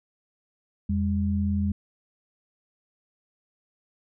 sine tone pair together, 84.66 / 202 Hz, E2 / G#3, +47 / -48 cents, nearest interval octave + minor third, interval 1505 cents, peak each -25 dBFS, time 0.89-1.72 s, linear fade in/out 5 ms, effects none

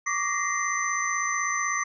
sine tone cluster, 1133 / 1189 / 1890 / 2071 / 6100 Hz, C#6 / D6 / A#6 / C7 / G8, +37 / +21 / +23 / -18 / -48 cents, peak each -31 dBFS, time 0.06-1.84 s, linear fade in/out 10 ms, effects none

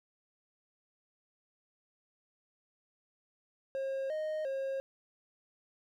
triangle tone with pitch steps, 538 / 620 / 539 Hz, C5 / D#5 / C#5, +48 / -6 / -49 cents, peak -31 dBFS, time 3.75-4.8 s, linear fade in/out 0 ms, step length 350 ms, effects none

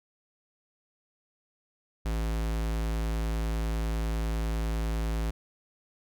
square tone, 55 Hz, A1, in tune, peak -28 dBFS, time 2.05-5.31 s, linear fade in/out 10 ms, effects none

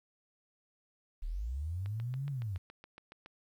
sine linear two-way sweep, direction up then down, 32 to 144.6 to 85.8 Hz, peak -34 dBFS, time 1.22-2.58 s, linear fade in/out 10 ms, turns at 2.29 s
click train, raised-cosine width 0.3 ms, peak -34 dBFS, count 11, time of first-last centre 1.86-3.261 s, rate 7.14 Hz
effects 11-bit

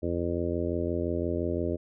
harmonic tone, 85.8 Hz, F2, 30 cents flat, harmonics 1 / 2 / 3 / 4 / 5 / 6 / 7, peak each -33 / -38 / -34 / -32 / -35 / -37 / -36 dBFS, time 0.02-1.77 s, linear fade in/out 20 ms, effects none

